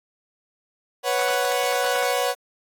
sawtooth chord, B suspended second, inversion none, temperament equal, 493.9 / 554.4 / 740 Hz, B4 / C#5 / F#5, 0 / 0 / 0 cents, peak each -21 dBFS, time 1.03-2.35 s, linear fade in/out 50 ms, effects AAC 64 kbps

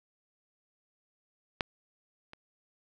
clicks, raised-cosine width 0.3 ms, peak -12 / -30 dBFS, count 2, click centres 1.608 / 2.334 s, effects none

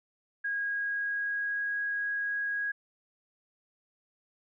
sine tone with pitch glide, 1639 to 1649.4 Hz, G#6 to G#6, -23 to -12 cents, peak -29 dBFS, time 0.44-2.72 s, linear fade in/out 10 ms, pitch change +11 cents, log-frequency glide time 0.61-1.69 s, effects none

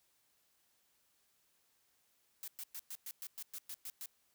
blue noise bursts, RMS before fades -45 dBFS, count 11, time 2.43-4.058 s, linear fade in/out 0 ms, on 48 ms, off 110 ms, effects white hiss -75 dBFS RMS until 4.34 s

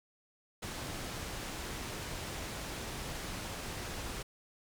pink low-pass noise, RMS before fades -41 dBFS, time 0.62-4.23 s, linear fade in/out 10 ms, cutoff 10000 Hz, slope 12 dB/octave, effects none

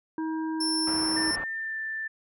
harmonic tone, 318.6 Hz, D#4, 41 cents sharp, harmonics 1 / 3 / 5, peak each -28 / -37 / -44 dBFS, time 0.18-1.31 s, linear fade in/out 2 ms
35% pulse tone, 5370 Hz, E8, 31 cents sharp, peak -24 dBFS, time 0.6-1.36 s, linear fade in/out 10 ms
white low-pass noise, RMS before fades -38 dBFS, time 0.87-1.44 s, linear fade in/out 2 ms, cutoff 1600 Hz, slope 24 dB/octave
sine tone with pitch glide, 1798 to 1771.2 Hz, A6 to A6, +37 to +11 cents, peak -30 dBFS, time 1.16-2.08 s, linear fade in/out 10 ms, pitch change -26 cents, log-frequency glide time 1.53-1.79 s
effects none

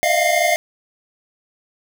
square tone cluster, 613 / 682 / 708 / 2112 Hz, D#5 / F5 / F5 / C7, -26 / -41 / +23 / +16 cents, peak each -21 dBFS, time 0.03-0.56 s, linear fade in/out 0 ms, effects none

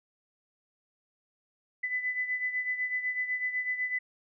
sine beating tone pair, 2000 / 2008 Hz, B6 / B6, +21 / +28 cents, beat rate 8 Hz, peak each -30 / -36 dBFS, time 1.83-3.99 s, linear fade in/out 10 ms, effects none

